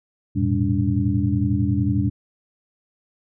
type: tone cluster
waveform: sine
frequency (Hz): 88 / 110.4 / 121.4 / 199.6 / 288.6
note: F2 / A2 / B2 / G3 / D4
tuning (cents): +14 / +6 / -29 / +32 / -30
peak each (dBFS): -24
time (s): 0.35-2.1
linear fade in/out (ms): 20
effects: none